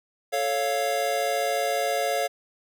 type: chord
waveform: square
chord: A augmented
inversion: none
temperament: equal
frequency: 440 / 554.4 / 698.5 Hz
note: A4 / C#5 / E#5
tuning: 0 / 0 / 0 cents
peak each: -32 / -28 / -27 dBFS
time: 0.32-2.28 s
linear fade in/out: 20 ms
effects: none